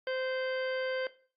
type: harmonic tone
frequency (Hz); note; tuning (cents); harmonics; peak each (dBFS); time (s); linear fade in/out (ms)
519; C5; -14; 1 / 2 / 3 / 4 / 5 / 6 / 7 / 9; -32 / -47 / -39 / -45 / -54 / -45 / -58 / -51; 0.07-1.07; 2
effects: noise-tail reverb RT60 0.4 s tail -17 dB re dry + AAC 48 kbps